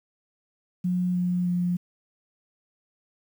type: tone with pitch steps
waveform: sine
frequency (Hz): 180 / 178.55 / 177.11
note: F#3 / F3 / F3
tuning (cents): -47 / +39 / +25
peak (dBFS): -22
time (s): 0.84-1.77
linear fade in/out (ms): 10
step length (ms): 310
effects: 9-bit